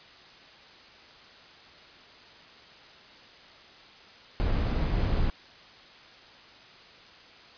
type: noise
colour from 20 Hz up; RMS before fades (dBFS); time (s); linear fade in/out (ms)
brown; -26; 4.4-5.3; 0
effects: white hiss -51 dBFS RMS until 7.57 s + resampled to 11025 Hz